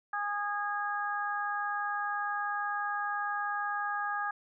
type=harmonic tone; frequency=411 Hz; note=G#4; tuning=18 cents flat; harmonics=2 / 3 / 4; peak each=-35 / -35 / -35 dBFS; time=0.13-4.31 s; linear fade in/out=5 ms; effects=none